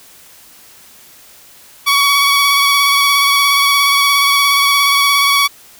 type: tone with vibrato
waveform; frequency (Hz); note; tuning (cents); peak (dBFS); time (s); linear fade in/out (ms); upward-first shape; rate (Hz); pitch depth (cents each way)
15% pulse; 1127; C#6; +28; -3; 1.86-5.48; 20; square; 17; 16
effects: white hiss -42 dBFS RMS until 5.79 s